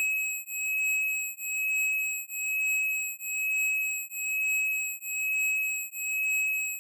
square beating tone pair, 2559 / 2560.1 Hz, D#7 / D#7, +48 / +49 cents, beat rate 1.1 Hz, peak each -31 dBFS, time 0-6.79 s, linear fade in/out 0 ms, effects none

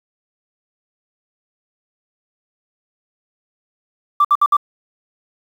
sine tone bursts, 1171 Hz, D6, 5 cents flat, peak -8 dBFS, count 4, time 4.2-4.568 s, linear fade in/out 5 ms, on 47 ms, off 60 ms, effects tanh soft clip ceiling -5 dBFS + 7-bit

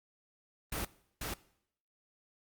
pink noise with echo, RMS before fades -36 dBFS, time 0.72-0.85 s, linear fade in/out 5 ms, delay 490 ms, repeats 1, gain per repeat -3 dB, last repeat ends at 1.34 s, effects noise-tail reverb RT60 0.7 s tail -20 dB re dry + Opus 32 kbps

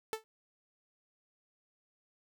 sawtooth tone with exponential decay, 440 Hz, A4, in tune, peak -26 dBFS, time 0.13-0.24 s, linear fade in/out 0 ms, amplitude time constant 22 ms, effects none

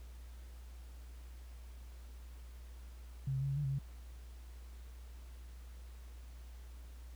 sine tone with pitch steps, 134.7 / 133.4 / 138.1 / 137.1 / 146.4 / 135.4 / 137.6 Hz, C#3 / C3 / C#3 / C#3 / D3 / C#3 / C#3, -49 / +34 / -6 / -19 / -5 / -40 / -12 cents, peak -33 dBFS, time 3.27-3.788 s, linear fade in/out 5 ms, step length 74 ms, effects added 60 Hz sine -48 dBFS peak until 7.15 s + pink hiss -64 dBFS RMS until 7.15 s

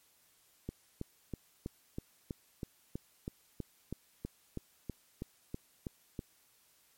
click train, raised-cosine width 3 ms, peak -25 dBFS, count 18, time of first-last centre 0.69-6.192 s, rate 3.09 Hz, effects white hiss -68 dBFS RMS until 6.97 s + MP3 64 kbps

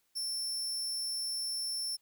sawtooth tone, 5380 Hz, E8, 34 cents sharp, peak -31 dBFS, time 0.15-1.97 s, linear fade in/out 20 ms, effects white hiss -75 dBFS RMS until 2.01 s

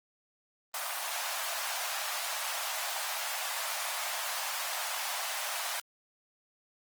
pink high-pass noise, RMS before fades -35 dBFS, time 0.74-5.8 s, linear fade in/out 2 ms, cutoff 640 Hz, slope 48 dB/octave, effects Opus 24 kbps

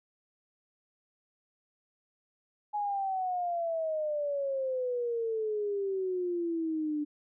sine exponential sweep, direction down, 840 to 293.7 Hz, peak -29 dBFS, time 2.73-7.05 s, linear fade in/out 20 ms, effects none

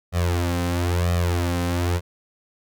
sawtooth tone with flanger, 87.31 Hz, F2, in tune, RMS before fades -22 dBFS, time 0.12-2.01 s, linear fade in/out 50 ms, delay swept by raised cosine 1.6 to 3.9 ms, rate 1 Hz, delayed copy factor +1, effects none

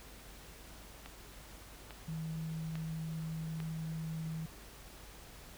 click train, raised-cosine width 0.3 ms, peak -30 dBFS, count 4, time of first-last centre 1.06-3.602 s, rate 1.18 Hz
sine tone, 160.4 Hz, E3, 47 cents flat, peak -37 dBFS, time 2.08-4.46 s, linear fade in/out 5 ms
effects added 50 Hz sine -55 dBFS peak until 5.57 s + pink hiss -54 dBFS RMS until 5.57 s

